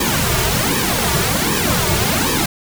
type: noise with flanger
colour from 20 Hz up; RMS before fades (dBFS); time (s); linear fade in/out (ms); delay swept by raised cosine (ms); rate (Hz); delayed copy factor
pink; -17; 0-2.46; 5; 1.4 to 3.9; 1.3; -0.95
effects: none